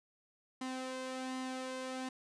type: tone with flanger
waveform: sawtooth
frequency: 258.8 Hz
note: C4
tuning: 19 cents flat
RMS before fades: -41 dBFS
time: 0.61-2.09 s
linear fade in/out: 5 ms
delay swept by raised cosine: 0.99 to 1.92 ms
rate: 1.3 Hz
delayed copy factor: +0.5
effects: resampled to 22050 Hz